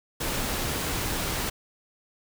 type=noise; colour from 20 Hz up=pink; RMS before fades=-29 dBFS; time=0.2-1.5 s; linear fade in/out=10 ms; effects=none